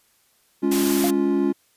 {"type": "chord", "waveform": "triangle", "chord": "Db major", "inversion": "second", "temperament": "equal with one note detuned", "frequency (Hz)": [207.7, 280.2, 349.2], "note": ["Ab3", "Db4", "F4"], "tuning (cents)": [0, 19, 0], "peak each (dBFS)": [-23, -19, -20], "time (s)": [0.62, 1.53], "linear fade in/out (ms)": 20}
{"type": "noise", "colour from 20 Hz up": "white", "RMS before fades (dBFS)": -27, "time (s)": [0.71, 1.11], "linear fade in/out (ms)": 10}
{"type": "tone with exponential decay", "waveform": "triangle", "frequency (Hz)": 697, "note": "F5", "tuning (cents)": -4, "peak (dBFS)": -17, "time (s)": [1.04, 1.16], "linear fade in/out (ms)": 0, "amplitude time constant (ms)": 25}
{"effects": ["white hiss -62 dBFS RMS until 1.76 s", "resampled to 32000 Hz"]}